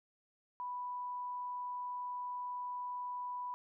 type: tone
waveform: sine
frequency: 987.8 Hz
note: B5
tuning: in tune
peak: -38 dBFS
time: 0.6-3.54 s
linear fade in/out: 0 ms
effects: none